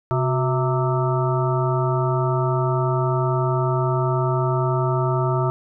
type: harmonic tone with a mistuned harmonic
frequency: 130.81 Hz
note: C3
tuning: in tune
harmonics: 1 / 3 / 5 / 7 / 9 / 10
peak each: -20 / -25 / -27 / -28 / -30 / -30 dBFS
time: 0.11-5.5 s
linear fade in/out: 0 ms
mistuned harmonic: 3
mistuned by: -100 cents
effects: none